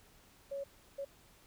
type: tone bursts at uneven times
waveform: sine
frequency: 556 Hz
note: C#5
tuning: 5 cents sharp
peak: -37 dBFS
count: 2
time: 0.51-0.64 / 0.98-1.05 s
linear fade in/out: 10 ms
effects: pink hiss -63 dBFS RMS until 1.46 s